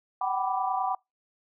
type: chord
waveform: sine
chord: G major seventh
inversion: third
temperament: equal with one note detuned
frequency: 754.2 / 784 / 987.8 / 1174.7 Hz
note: F#5 / G5 / B5 / D6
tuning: +33 / 0 / 0 / 0 cents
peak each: -29 / -33 / -31 / -33 dBFS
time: 0.21-0.95 s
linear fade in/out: 5 ms
effects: noise-tail reverb RT60 0.2 s tail -26 dB re dry